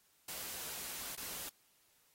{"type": "noise with dropouts", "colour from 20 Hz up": "white", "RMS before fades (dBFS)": -44, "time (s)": [0.28, 1.49], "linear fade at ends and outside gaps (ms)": 5, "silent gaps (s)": [1.154, 1.174], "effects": ["white hiss -71 dBFS RMS until 2.14 s", "AAC 48 kbps"]}